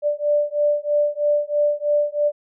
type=beating tone pair; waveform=sine; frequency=587.3 / 590.4 Hz; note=D5 / D5; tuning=0 / +9 cents; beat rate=3.1 Hz; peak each=-20 dBFS; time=0.02-2.32 s; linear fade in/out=50 ms; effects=none